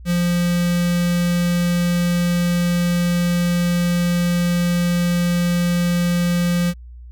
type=tone with notch filter; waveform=square; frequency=174.61 Hz; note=F3; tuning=in tune; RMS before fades=-18 dBFS; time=0.05-6.74 s; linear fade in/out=50 ms; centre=800 Hz; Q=1; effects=added 60 Hz sine -35 dBFS peak until 7.11 s